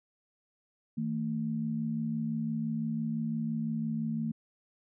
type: tone pair together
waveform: sine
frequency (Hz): 159.2 / 225.1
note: D#3 / A3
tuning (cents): +40 / +40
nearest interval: tritone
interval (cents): 600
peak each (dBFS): -35 / -31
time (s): 0.97-4.32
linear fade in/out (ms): 10
effects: none